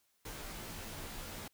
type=noise with comb filter; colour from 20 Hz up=pink; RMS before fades=-45 dBFS; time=0.25-1.48 s; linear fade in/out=5 ms; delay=16 ms; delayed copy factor=-0.75; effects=white hiss -75 dBFS RMS until 1.53 s